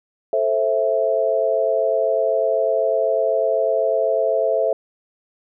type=chord; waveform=sine; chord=A minor; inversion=none; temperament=just; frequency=440 / 528 / 660 Hz; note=A4 / C5 / E5; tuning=0 / +16 / +2 cents; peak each=-22 / -21 / -19 dBFS; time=0.33-4.73 s; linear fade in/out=2 ms; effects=none